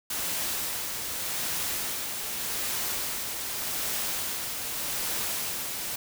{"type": "noise with tremolo", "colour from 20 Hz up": "white", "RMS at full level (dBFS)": -30, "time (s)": [0.1, 5.96], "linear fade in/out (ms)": 5, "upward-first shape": "sine", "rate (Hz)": 0.84, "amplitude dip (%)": 35, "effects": []}